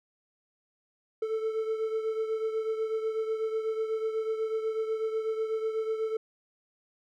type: beating tone pair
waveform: triangle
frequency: 440 / 448.1 Hz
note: A4 / A4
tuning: 0 / +32 cents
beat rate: 8.1 Hz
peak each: -27 / -34 dBFS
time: 1.22-6.17 s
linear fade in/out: 5 ms
effects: none